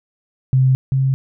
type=tone pair in turn; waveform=sine; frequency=130.81 / 133.64 Hz; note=C3 / C3; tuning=0 / +37 cents; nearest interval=unison; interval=37 cents; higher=second; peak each=-10 / -13 dBFS; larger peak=first; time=0.53-0.75 / 0.92-1.14 s; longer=neither; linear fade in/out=0 ms; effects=none